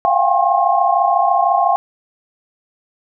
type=tone cluster; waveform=sine; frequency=687 / 713 / 777 / 811 / 1074 Hz; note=F5 / F5 / G5 / G#5 / C6; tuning=-29 / +36 / -16 / -41 / +45 cents; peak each=-18 dBFS; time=0.05-1.76 s; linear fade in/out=0 ms; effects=none